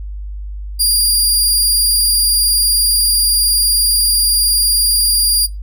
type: tone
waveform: 20% pulse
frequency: 4807 Hz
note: D8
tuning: 39 cents sharp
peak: -4 dBFS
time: 0.79-5.47 s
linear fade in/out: 20 ms
effects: noise-tail reverb RT60 0.2 s tail -20 dB re dry + added 50 Hz sine -23 dBFS peak until 5.62 s